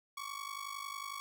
sawtooth ring-modulated tone, 1121 Hz, C#6, 19 cents sharp, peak -34 dBFS, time 0.17-1.2 s, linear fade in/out 0 ms, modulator 25.5 Hz, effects none

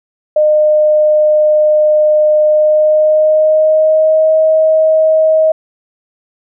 sine tone with pitch glide, 609 to 631.6 Hz, D#5 to D#5, -37 to +26 cents, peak -6 dBFS, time 0.36-5.52 s, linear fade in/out 5 ms, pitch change +63 cents, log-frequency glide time 2.44-4.36 s, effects none

